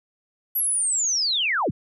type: linear sweep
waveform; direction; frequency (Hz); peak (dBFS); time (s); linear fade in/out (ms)
sine; down; 11780 to 49; -20; 0.55-1.71; 10
effects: none